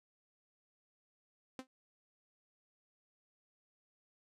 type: tone with exponential decay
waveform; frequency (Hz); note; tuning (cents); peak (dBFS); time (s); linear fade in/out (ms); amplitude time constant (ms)
sawtooth; 260; C4; -11; -35; 1.59-1.67; 1; 16
effects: low-pass 9000 Hz 12 dB/octave